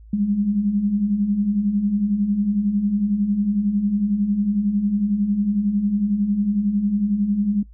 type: beating tone pair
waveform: sine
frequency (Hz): 195.4 / 206.4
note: G3 / G#3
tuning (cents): -5 / -10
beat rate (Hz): 11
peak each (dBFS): -26 / -18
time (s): 0.13-7.63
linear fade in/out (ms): 5
effects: noise-tail reverb RT60 0.1 s tail -19 dB re dry + added 54 Hz sine -41 dBFS peak until 7.73 s